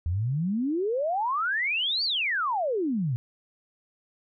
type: exponential two-way sweep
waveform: sine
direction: up then down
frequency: 79.2 to 4722 to 113.4 Hz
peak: -24 dBFS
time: 0.06-3.16 s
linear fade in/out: 0 ms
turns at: 2.04 s
effects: none

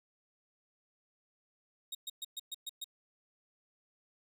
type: tone bursts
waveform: sawtooth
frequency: 3756 Hz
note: A#7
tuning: 12 cents sharp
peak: -35 dBFS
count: 7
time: 1.92-2.843 s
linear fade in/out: 5 ms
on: 29 ms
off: 120 ms
effects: none

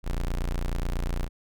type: tone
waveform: 35% pulse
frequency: 29.14 Hz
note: A#0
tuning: in tune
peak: -24 dBFS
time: 0.03-1.29 s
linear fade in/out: 50 ms
effects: none

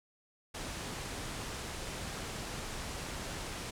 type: low-pass noise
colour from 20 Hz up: pink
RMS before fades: -41 dBFS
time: 0.54-3.71 s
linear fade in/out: 10 ms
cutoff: 10000 Hz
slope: 24 dB/octave
effects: none

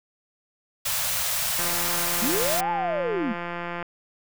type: band-stop noise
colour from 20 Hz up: white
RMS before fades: -26 dBFS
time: 0.85-2.61 s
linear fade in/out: 10 ms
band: 180 to 510 Hz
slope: 96 dB/octave
type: click train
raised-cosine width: 0.5 ms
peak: -17 dBFS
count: 388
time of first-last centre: 1.59-3.827 s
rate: 173 Hz
type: linear two-way sweep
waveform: sine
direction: up then down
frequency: 190.5 to 880 to 190.5 Hz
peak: -24 dBFS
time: 2.21-3.34 s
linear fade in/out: 20 ms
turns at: 2.7 s
effects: none

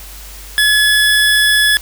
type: tone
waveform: 25% pulse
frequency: 1705 Hz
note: G#6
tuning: 45 cents sharp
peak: -5 dBFS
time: 0.58-1.77 s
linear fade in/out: 0 ms
effects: added 50 Hz sine -33 dBFS peak until 1.81 s + white hiss -35 dBFS RMS until 1.81 s

